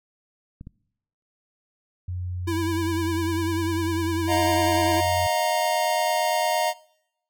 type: clicks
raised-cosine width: 5 ms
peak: -26 dBFS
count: 2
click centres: 0.611 / 0.671 s
type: tone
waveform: sine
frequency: 90.1 Hz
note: F#2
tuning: 45 cents flat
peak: -27 dBFS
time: 2.08-5.27 s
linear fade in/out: 5 ms
type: tone with vibrato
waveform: square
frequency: 329.6 Hz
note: E4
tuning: in tune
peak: -25 dBFS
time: 2.47-5.01 s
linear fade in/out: 10 ms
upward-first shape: sine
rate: 10 Hz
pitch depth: 53 cents each way
type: chord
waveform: square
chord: Eb suspended second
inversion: none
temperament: equal with one note detuned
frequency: 622.3 / 711.1 / 932.3 Hz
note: Eb5 / F5 / Bb5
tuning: 0 / +31 / 0 cents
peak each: -26 dBFS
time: 4.27-6.74 s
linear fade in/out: 50 ms
effects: noise-tail reverb RT60 0.8 s tail -23 dB re dry